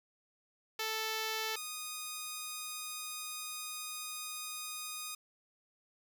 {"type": "tone pair in turn", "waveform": "5% pulse", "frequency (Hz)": [440, 1238.1], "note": ["A4", "D#6"], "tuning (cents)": [0, -9], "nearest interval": "octave + tritone", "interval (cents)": 1791, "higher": "second", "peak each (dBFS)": [-23, -28], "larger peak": "first", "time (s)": [[0.79, 1.56], [1.56, 5.15]], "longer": "second", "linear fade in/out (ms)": 5, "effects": []}